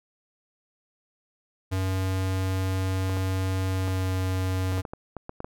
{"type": "tone with pitch glide", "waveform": "square", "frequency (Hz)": [94.4, 93.42], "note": ["F#2", "F#2"], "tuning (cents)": [35, 17], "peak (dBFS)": -25, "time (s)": [1.71, 4.82], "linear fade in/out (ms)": 20, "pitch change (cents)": -18, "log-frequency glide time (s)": [3.68, 4.14]}
{"type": "clicks", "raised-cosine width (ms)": 1, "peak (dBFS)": -21, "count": 11, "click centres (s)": [3.096, 3.17, 3.879, 4.722, 4.779, 4.852, 4.935, 5.167, 5.294, 5.404, 5.445]}
{"effects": []}